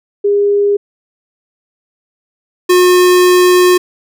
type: tone pair in turn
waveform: sine / square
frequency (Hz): 406.4 / 360.9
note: G#4 / F#4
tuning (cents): -38 / -43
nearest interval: major second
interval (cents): 205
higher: first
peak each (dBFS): -8 / -6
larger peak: second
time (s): 0.24-0.77 / 2.69-3.78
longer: second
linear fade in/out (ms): 10
effects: none